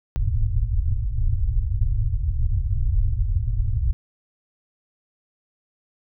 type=low-pass noise; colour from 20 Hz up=pink; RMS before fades=-21 dBFS; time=0.16-3.93 s; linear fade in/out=0 ms; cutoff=120 Hz; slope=96 dB/octave; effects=none